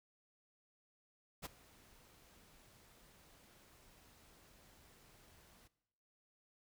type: noise with ADSR envelope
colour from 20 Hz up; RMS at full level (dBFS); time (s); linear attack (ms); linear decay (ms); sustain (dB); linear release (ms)
pink; -43; 1.42-5.68; 33; 19; -22; 12
effects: noise-tail reverb RT60 0.9 s tail -19 dB re dry